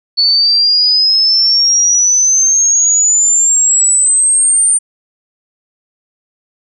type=exponential sweep; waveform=sine; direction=up; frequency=4435 to 9050 Hz; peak=-7 dBFS; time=0.17-4.79 s; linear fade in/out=20 ms; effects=none